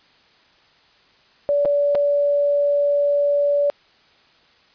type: tone with dropouts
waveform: sine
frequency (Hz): 575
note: D5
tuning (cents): -37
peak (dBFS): -15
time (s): 1.49-3.7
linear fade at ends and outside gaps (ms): 0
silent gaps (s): 1.65-1.656 / 1.949-1.953
effects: white hiss -55 dBFS RMS until 4.74 s + resampled to 11025 Hz